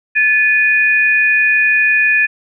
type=tone pair together; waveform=sine; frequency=1732.9 / 2467 Hz; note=A6 / D#7; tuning=-27 / -15 cents; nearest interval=tritone; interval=612 cents; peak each=-12 dBFS; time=0.15-2.27 s; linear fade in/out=20 ms; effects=none